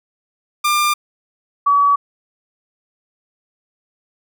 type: tone pair in turn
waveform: sawtooth / sine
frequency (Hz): 1196 / 1138.4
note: D6 / C#6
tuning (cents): +31 / +46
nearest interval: minor second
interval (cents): 85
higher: first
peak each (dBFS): -10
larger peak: neither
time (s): 0.64-0.94 / 1.66-1.96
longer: neither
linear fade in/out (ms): 10
effects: none